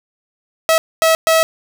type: tone bursts at uneven times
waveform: sawtooth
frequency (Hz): 647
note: E5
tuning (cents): -32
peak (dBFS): -6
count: 3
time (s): 0.69-0.78 / 1.02-1.15 / 1.27-1.43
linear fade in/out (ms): 0
effects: none